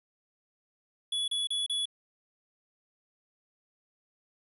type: tone bursts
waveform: square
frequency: 3400 Hz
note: G#7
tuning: 40 cents sharp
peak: -29 dBFS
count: 4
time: 1.12-1.856 s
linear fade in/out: 5 ms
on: 160 ms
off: 32 ms
effects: resampled to 32000 Hz + 11-bit